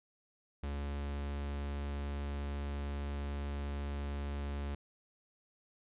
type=tone; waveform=45% pulse; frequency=71.2 Hz; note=C#2; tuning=47 cents sharp; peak=-36 dBFS; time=0.63-4.75 s; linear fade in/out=5 ms; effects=resampled to 8000 Hz